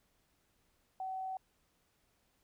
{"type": "tone", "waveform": "sine", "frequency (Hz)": 757, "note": "F#5", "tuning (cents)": 39, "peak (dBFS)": -37, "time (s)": [1, 1.37], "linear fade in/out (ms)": 2, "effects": ["pink hiss -75 dBFS RMS until 2.43 s"]}